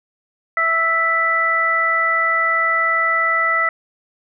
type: harmonic tone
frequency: 659.3 Hz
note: E5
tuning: in tune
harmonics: 1 / 2 / 3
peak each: -26 / -18 / -17 dBFS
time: 0.57-3.69 s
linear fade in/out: 2 ms
effects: none